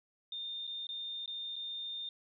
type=tone with dropouts; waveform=sine; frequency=3627 Hz; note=A#7; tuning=48 cents flat; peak=-38 dBFS; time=0.32-2.09 s; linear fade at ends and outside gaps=2 ms; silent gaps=0.669-0.675 / 0.869-0.89 / 1.26-1.277 / 1.558-1.563 s; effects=none